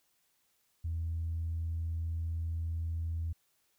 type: tone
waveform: sine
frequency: 82.41 Hz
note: E2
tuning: in tune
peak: -31 dBFS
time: 0.84-3.33 s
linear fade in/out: 10 ms
effects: tanh soft clip ceiling -28 dBFS + white hiss -74 dBFS RMS until 3.78 s